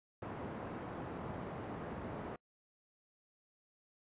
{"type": "band-pass noise", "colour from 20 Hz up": "pink", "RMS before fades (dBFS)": -44, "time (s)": [0.22, 2.36], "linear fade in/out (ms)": 2, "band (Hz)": [110, 1100], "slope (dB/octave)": 12, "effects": ["noise-tail reverb RT60 0.1 s tail -26 dB re dry", "resampled to 8000 Hz"]}